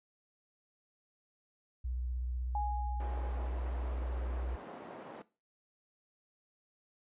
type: tone with vibrato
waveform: sine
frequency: 61.74 Hz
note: B1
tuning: in tune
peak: -34 dBFS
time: 1.84-4.56 s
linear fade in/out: 10 ms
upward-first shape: sine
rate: 16 Hz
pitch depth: 53 cents each way
type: tone with exponential decay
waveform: sine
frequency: 830 Hz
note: G#5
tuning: 1 cent flat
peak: -32 dBFS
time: 2.55-4.21 s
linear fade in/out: 2 ms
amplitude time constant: 360 ms
type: band-pass noise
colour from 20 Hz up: white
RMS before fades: -48 dBFS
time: 3-5.22 s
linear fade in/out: 2 ms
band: 230 to 700 Hz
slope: 12 dB/octave
effects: noise-tail reverb RT60 0.3 s tail -18 dB re dry + resampled to 8000 Hz